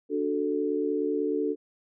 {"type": "chord", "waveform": "sine", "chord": "D major", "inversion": "none", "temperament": "equal", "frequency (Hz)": [293.7, 370, 440], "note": ["D4", "F#4", "A4"], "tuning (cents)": [0, 0, 0], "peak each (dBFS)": [-29, -31, -28], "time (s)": [0.09, 1.56], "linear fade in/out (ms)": 50, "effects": []}